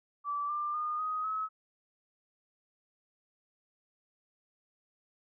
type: tone with pitch steps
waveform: sine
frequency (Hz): 1159 / 1189.5 / 1220.8 / 1253 / 1286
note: D6 / D6 / D#6 / D#6 / E6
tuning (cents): -23 / +22 / -33 / +12 / -43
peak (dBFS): -31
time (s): 0.24-1.49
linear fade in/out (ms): 50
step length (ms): 250
effects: none